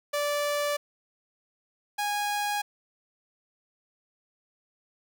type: tone pair in turn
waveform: sawtooth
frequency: 583 / 824.5 Hz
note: D5 / G#5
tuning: -13 / -13 cents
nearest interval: tritone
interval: 600 cents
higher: second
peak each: -22 / -23 dBFS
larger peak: first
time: 0.13-0.77 / 1.98-2.62 s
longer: neither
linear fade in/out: 10 ms
effects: none